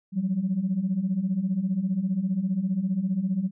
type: beating tone pair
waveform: sine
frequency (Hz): 177.8 / 192.8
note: F3 / G3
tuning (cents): +31 / -28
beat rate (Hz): 15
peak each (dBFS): -28 / -24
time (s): 0.12-3.51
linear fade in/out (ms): 50
effects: tanh soft clip ceiling -16 dBFS

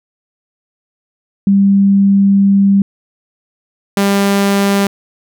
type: tone pair in turn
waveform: sine / sawtooth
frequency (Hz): 197.7 / 199.08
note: G3 / G3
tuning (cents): +15 / +27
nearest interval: unison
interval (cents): 12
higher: second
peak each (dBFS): -6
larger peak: neither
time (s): 1.47-2.82 / 3.97-4.87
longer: first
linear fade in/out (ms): 2
effects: none

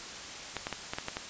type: clicks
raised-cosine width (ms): 0.3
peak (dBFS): -17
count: 7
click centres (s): 0.567 / 0.669 / 0.727 / 0.935 / 0.985 / 1.084 / 1.169
effects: white hiss -42 dBFS RMS until 1.29 s + resampled to 16000 Hz

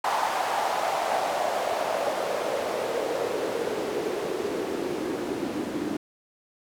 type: noise with band-pass filter sweep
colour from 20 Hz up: white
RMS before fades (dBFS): -28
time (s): 0.04-5.97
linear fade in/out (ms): 5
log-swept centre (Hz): 860 to 290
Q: 3.5
effects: none

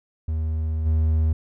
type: tone with level steps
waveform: triangle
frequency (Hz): 79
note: D#2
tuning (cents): +27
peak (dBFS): -20 / -15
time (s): 0.28-1.33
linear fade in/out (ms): 5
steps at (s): 0.85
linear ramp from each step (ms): 20
effects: none

